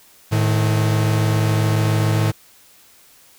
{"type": "tone pair together", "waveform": "45% pulse", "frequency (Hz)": [108.33, 155.56], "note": ["A2", "D#3"], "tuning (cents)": [-26, 0], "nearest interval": "tritone", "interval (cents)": 626, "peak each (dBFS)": [-16, -22], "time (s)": [0.31, 2.32], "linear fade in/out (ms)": 20, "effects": ["white hiss -50 dBFS RMS until 3.38 s"]}